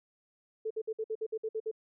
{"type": "tone bursts", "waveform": "sine", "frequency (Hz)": 440, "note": "A4", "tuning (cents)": 0, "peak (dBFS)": -31, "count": 10, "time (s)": [0.65, 1.714], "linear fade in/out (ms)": 10, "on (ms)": 56, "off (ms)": 56, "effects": []}